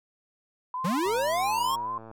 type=tone with vibrato; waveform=sine; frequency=987.8 Hz; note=B5; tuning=in tune; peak=-29 dBFS; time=0.74-1.98 s; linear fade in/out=2 ms; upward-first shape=sine; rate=1.8 Hz; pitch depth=110 cents each way
type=linear sweep; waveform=square; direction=up; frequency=153.6 to 1108.7 Hz; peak=-26 dBFS; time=0.84-1.76 s; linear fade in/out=10 ms
type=click train; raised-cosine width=1 ms; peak=-31 dBFS; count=119; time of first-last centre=1.06-2.114 s; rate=112 Hz
effects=none